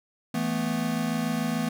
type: chord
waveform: square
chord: E suspended fourth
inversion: none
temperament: equal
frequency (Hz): 164.81 / 220 / 246.9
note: E3 / A3 / B3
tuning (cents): 0 / 0 / 0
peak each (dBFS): -32 / -30 / -30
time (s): 0.34-1.69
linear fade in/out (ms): 5
effects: none